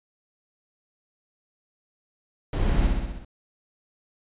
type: noise with echo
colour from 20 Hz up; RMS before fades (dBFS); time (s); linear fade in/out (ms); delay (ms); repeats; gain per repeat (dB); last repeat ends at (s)
brown; -24; 2.53-2.87; 2; 63; 6; -3; 3.248
effects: resampled to 8000 Hz